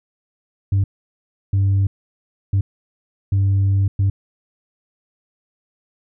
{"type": "tone bursts at uneven times", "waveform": "sine", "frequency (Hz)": 98, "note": "G2", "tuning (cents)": 0, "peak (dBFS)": -11, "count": 5, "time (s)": [[0.72, 0.84], [1.53, 1.87], [2.53, 2.61], [3.32, 3.88], [3.99, 4.1]], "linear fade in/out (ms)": 5, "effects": ["tanh soft clip ceiling -12 dBFS"]}